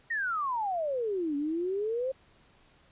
sine exponential two-way sweep, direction down then up, 1901 to 280.7 to 539 Hz, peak -28 dBFS, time 0.1-2.12 s, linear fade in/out 10 ms, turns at 1.36 s, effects pink hiss -62 dBFS RMS until 2.91 s + resampled to 8000 Hz

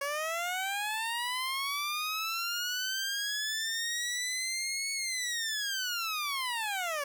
15% pulse linear two-way sweep, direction up then down, 554.4 to 2217 to 554.4 Hz, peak -25 dBFS, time 0.01-7.04 s, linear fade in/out 5 ms, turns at 4.92 s, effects none

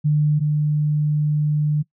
sine tone pair in turn, 150 / 150 Hz, D3 / D3, +37 / +37 cents, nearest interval unison, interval 0 cents, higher neither, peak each -14 / -16 dBFS, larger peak first, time 0.04-0.4 / 0.4-1.83 s, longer second, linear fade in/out 20 ms, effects noise-tail reverb RT60 0.1 s tail -22 dB re dry

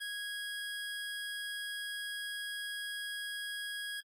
25% pulse tone, 1650 Hz, G#6, 12 cents flat, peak -34 dBFS, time 0-4.01 s, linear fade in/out 20 ms, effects AAC 48 kbps

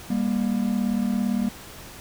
triangle tone pair together, 199.46 / 237.2 Hz, G3 / A#3, +30 / +30 cents, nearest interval minor third, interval 300 cents, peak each -22 dBFS, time 0.1-1.49 s, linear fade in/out 5 ms, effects pink hiss -42 dBFS RMS until 2 s

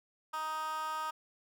15% pulse tone with high-pass filter, 312.5 Hz, D#4, 8 cents sharp, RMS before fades -37 dBFS, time 0.33-1.11 s, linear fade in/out 10 ms, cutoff 1100 Hz, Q 7.4, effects none

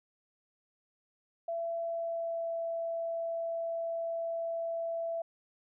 sine tone with pitch glide, 671 to 666.4 Hz, E5 to E5, +31 to +19 cents, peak -32 dBFS, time 1.48-5.22 s, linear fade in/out 5 ms, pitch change -12 cents, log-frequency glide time 1.77-2.54 s, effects none

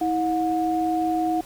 sine tone pair together, 322.5 / 724 Hz, E4 / F#5, -38 / -38 cents, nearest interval octave + major second, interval 1400 cents, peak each -23 dBFS, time 0.01-1.41 s, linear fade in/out 5 ms, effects pink hiss -45 dBFS RMS until 1.45 s

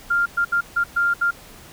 sine tone bursts at uneven times, 1396.9 Hz, F6, in tune, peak -16 dBFS, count 6, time 0.1-0.26 / 0.37-0.45 / 0.52-0.61 / 0.76-0.84 / 0.96-1.14 / 1.21-1.31 s, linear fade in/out 10 ms, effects pink hiss -44 dBFS RMS until 1.72 s

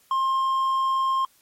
sine tone with hard clipping, 1062 Hz, C6, 25 cents sharp, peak -21 dBFS, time 0.11-1.25 s, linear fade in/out 2 ms, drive 3 dB, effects white hiss -60 dBFS RMS until 1.41 s + MP3 64 kbps

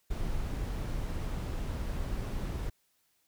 brown noise, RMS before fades -34 dBFS, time 0.1-2.7 s, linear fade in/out 10 ms, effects white hiss -73 dBFS RMS until 3.27 s

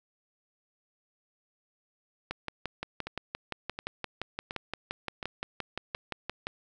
two click trains, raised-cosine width 0.3 ms, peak -20 / -17 dBFS, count 5 / 25, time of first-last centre 3.07-5.948 / 2.31-6.469 s, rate 1.39 / 5.77 Hz, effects none

